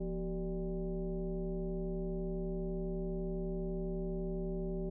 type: tone with frequency modulation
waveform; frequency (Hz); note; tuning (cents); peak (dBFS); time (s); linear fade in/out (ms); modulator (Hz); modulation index
sine; 174; F3; -6; -34; 0-4.9; 10; 210; 1.4
effects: none